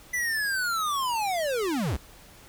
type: linear sweep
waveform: square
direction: down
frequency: 2003 to 49 Hz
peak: -26 dBFS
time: 0.13-1.97 s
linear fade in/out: 10 ms
effects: pink hiss -51 dBFS RMS until 2.48 s